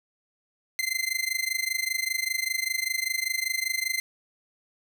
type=tone with amplitude modulation; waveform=sawtooth; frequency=2073 Hz; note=C7; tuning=17 cents flat; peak=-19 dBFS; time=0.79-4 s; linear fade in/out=0 ms; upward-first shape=sine; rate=25.1 Hz; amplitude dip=90%; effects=none